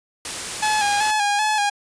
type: noise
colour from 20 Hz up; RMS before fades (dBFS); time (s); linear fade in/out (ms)
white; -28; 0.25-1.11; 2
type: tone with vibrato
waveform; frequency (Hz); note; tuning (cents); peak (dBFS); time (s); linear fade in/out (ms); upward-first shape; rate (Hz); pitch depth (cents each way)
sawtooth; 836; G#5; +11; -14; 0.62-1.7; 10; square; 2.6; 41
effects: resampled to 22050 Hz